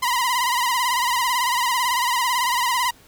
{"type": "tone with vibrato", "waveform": "sawtooth", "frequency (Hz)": 987.8, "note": "B5", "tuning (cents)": 0, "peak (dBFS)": -15, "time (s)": [0.02, 2.91], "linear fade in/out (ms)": 10, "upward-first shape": "sine", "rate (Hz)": 18, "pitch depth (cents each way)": 88, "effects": ["pink hiss -51 dBFS RMS until 3.07 s"]}